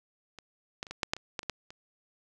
clicks, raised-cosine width 0.2 ms, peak -28 / -18 / -29 / -21 / -10 / -10 / -26 / -16 / -28 / -14 / -29 dBFS, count 11, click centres 0.387 / 0.829 / 0.868 / 0.91 / 1.032 / 1.135 / 1.166 / 1.392 / 1.431 / 1.497 / 1.705 s, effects none

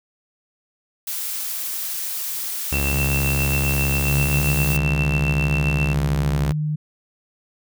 blue noise, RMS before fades -27 dBFS, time 1.07-4.77 s, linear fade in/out 5 ms
sawtooth tone with vibrato, 69.3 Hz, C#2, in tune, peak -17 dBFS, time 2.72-6.52 s, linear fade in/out 0 ms, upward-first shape triangle, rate 14 Hz, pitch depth 13 cents each way
sine tone with tremolo, 2686 Hz, E7, 32 cents sharp, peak -22 dBFS, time 2.72-5.94 s, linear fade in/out 20 ms, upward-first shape triangle, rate 7.5 Hz, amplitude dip 65%
sine tone with pitch glide, 138.59 to 152.01 Hz, C#3 to D#3, 0 to -40 cents, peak -20 dBFS, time 2.93-6.76 s, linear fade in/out 10 ms, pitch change +160 cents, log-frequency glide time 3.88-4.83 s
effects none

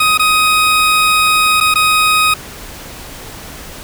20% pulse tone with dropouts, 1255 Hz, D#6, 15 cents sharp, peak -4 dBFS, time 0-2.34 s, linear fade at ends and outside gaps 5 ms, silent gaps 0.176-0.194 / 1.603-1.608 / 1.741-1.755 s, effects pink hiss -31 dBFS RMS until 3.83 s

